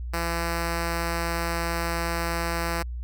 5% pulse tone, 168.6 Hz, E3, 39 cents sharp, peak -15 dBFS, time 0.13-2.83 s, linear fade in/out 10 ms, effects added 60 Hz sine -30 dBFS peak until 3.03 s

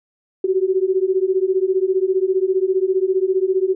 sine beating tone pair, 370 / 385 Hz, F#4 / G4, 0 / -31 cents, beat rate 15 Hz, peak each -18 dBFS, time 0.44-3.75 s, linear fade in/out 5 ms, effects none

